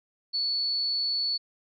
sine tone, 4435 Hz, C#8, in tune, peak -25 dBFS, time 0.33-1.38 s, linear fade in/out 20 ms, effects none

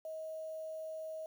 sine tone with quantisation, 634 Hz, D#5, 32 cents sharp, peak -40 dBFS, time 0.05-1.26 s, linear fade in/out 2 ms, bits 10, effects none

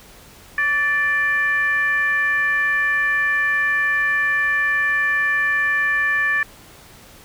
sine tone with frequency modulation, 1760 Hz, A6, in tune, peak -16 dBFS, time 0.58-6.43 s, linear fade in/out 2 ms, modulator 609 Hz, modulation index 0.54, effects pink hiss -45 dBFS RMS until 7.24 s

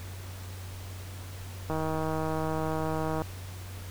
click train, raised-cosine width 1 ms, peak -18 dBFS, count 241, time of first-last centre 1.7-3.219 s, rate 158 Hz, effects added 93 Hz sine -39 dBFS peak until 3.9 s + pink hiss -47 dBFS RMS until 3.9 s

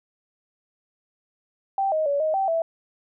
sine tone with pitch steps, 781 / 626 / 568 / 626 / 775 / 659 Hz, G5 / D#5 / C#5 / D#5 / G5 / E5, -7 / +10 / +42 / +10 / -20 / -1 cents, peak -20 dBFS, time 1.78-2.62 s, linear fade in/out 2 ms, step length 140 ms, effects none

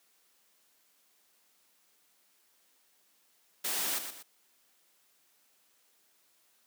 white noise with echo, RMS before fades -33 dBFS, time 3.64-3.99 s, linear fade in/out 10 ms, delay 120 ms, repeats 2, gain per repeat -8 dB, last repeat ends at 4.23 s, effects white hiss -69 dBFS RMS until 6.66 s + high-pass 200 Hz 12 dB/octave

